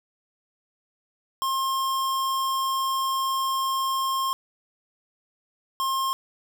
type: tone pair in turn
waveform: square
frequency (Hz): 1067 / 1067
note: C6 / C6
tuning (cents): +34 / +34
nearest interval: unison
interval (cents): 0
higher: neither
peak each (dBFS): -24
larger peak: neither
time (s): 1.42-4.33 / 5.8-6.13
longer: first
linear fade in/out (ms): 0
effects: none